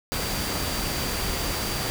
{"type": "tone in noise", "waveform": "sine", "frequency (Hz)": 4694, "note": "D8", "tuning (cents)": -2, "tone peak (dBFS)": -36, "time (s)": [0.12, 1.9], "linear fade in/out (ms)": 0, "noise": "pink", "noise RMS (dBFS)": -28, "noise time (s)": [0.12, 1.9], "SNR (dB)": -11, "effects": []}